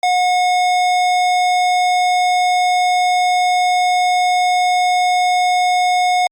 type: tone with hard clipping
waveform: sine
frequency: 725 Hz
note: F#5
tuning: 35 cents flat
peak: -14 dBFS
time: 0.03-6.27 s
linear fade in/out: 2 ms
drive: 16 dB
effects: Opus 48 kbps